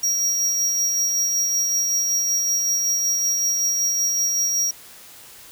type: tone with tremolo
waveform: square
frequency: 5670 Hz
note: F8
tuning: 25 cents sharp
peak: -18 dBFS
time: 0.03-4.71 s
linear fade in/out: 5 ms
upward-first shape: sine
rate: 5.3 Hz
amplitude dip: 25%
effects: white hiss -44 dBFS RMS until 5.51 s